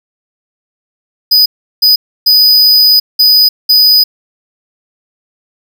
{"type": "tone bursts at uneven times", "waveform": "square", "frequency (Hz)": 4978, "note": "D#8", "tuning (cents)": 0, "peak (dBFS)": -4, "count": 5, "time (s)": [[1.31, 1.46], [1.82, 1.96], [2.26, 3], [3.19, 3.49], [3.69, 4.04]], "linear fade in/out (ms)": 10, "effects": []}